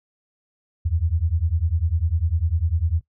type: beating tone pair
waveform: sine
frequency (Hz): 77.78 / 87.78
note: D#2 / F2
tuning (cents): 0 / +9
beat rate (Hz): 10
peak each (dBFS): -22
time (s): 0.85-3.01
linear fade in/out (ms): 10
effects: noise-tail reverb RT60 0.1 s tail -18 dB re dry